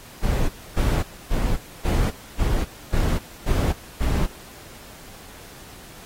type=noise bursts; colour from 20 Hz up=brown; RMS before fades=-20 dBFS; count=8; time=0.22-4.27 s; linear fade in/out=20 ms; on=270 ms; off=270 ms; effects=pink hiss -44 dBFS RMS until 6.05 s + AAC 48 kbps